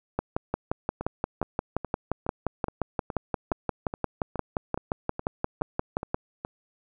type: two click trains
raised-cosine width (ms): 1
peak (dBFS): -11 / -18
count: 35 / 14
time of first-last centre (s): 0.19-6.144 / 1.01-6.449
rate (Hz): 5.71 / 2.39
effects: none